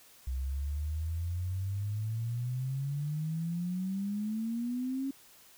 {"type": "exponential sweep", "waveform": "sine", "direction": "up", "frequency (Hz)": [63.4, 275.1], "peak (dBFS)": -31, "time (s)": [0.27, 5.11], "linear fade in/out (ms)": 5, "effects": ["white hiss -58 dBFS RMS until 5.57 s"]}